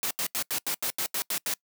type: noise bursts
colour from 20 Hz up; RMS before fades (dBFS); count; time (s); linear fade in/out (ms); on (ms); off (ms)
white; -29; 10; 0.03-1.538; 0; 77; 82
effects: noise-tail reverb RT60 0.1 s tail -24 dB re dry + high-pass 150 Hz 12 dB/octave